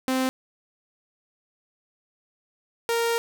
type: tone pair in turn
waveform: sawtooth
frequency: 260 / 464.7 Hz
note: C4 / A#4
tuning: -11 / -5 cents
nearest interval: minor seventh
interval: 1006 cents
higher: second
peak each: -18 dBFS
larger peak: neither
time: 0.08-0.29 / 2.89-3.18 s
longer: second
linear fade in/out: 0 ms
effects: none